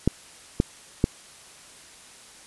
clicks, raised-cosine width 3 ms, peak -5 dBFS, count 3, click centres 0.076 / 0.601 / 1.041 s, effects white hiss -48 dBFS RMS until 2.46 s + resampled to 24000 Hz

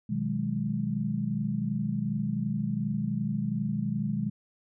sine chord, G# minor seventh, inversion first, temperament equal, 123.47 / 155.56 / 185 / 207.7 Hz, B2 / D#3 / F#3 / G#3, 0 / 0 / 0 / 0 cents, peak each -34 / -33 / -35 / -30 dBFS, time 0.09-4.3 s, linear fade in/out 10 ms, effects none

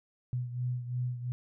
sine beating tone pair, 123.47 / 126.37 Hz, B2 / B2, 0 / +40 cents, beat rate 2.9 Hz, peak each -32 / -38 dBFS, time 0.33-1.32 s, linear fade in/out 0 ms, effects none

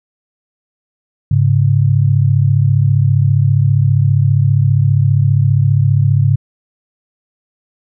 sine tone pair together, 103.63 / 138.59 Hz, G#2 / C#3, -3 / 0 cents, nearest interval perfect fourth, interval 503 cents, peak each -11 dBFS, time 1.31-6.36 s, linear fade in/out 5 ms, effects none

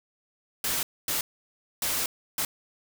white noise bursts at uneven times, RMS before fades -28 dBFS, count 4, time 0.64-0.83 / 1.08-1.21 / 1.82-2.06 / 2.38-2.45 s, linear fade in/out 2 ms, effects none

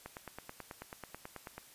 click train, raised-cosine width 0.5 ms, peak -28 dBFS, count 15, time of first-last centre 0.06-1.58 s, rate 9.21 Hz, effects white hiss -58 dBFS RMS until 1.74 s + resampled to 32000 Hz

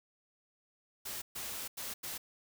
white noise bursts at uneven times, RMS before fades -41 dBFS, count 4, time 1.05-1.22 / 1.35-1.68 / 1.77-1.94 / 2.03-2.18 s, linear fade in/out 10 ms, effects none

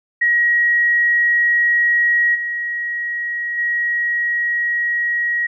sine tone with level steps, 1900 Hz, A#6, 33 cents sharp, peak -12 / -20 / -16 dBFS, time 0.21-5.47 s, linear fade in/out 10 ms, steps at 2.34 / 3.57 s, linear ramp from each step 20 ms, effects none

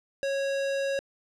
square tone, 550 Hz, C#5, 14 cents flat, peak -27 dBFS, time 0.23-0.99 s, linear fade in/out 0 ms, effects low-pass 6000 Hz 12 dB/octave

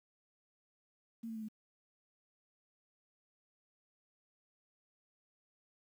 sine tone with pitch steps, 228.6 / 224.3 / 220 / 215.9 Hz, A#3 / A3 / A3 / A3, -34 / +34 / 0 / -33 cents, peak -40 dBFS, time 1.23-1.486 s, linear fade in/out 10 ms, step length 64 ms, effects 11-bit

